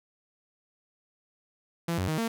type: tone with pitch steps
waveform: sawtooth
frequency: 168.8 / 92.6 / 157 / 228.2 Hz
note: E3 / F#2 / D#3 / A#3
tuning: +41 / +2 / +16 / -37 cents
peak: -23 dBFS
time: 1.88-2.28 s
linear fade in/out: 5 ms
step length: 100 ms
effects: none